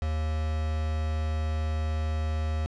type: tone with quantisation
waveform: triangle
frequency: 77.78 Hz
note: D#2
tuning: in tune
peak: -24 dBFS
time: 0.02-2.66 s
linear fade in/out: 0 ms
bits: 6
effects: low-pass 5000 Hz 12 dB/octave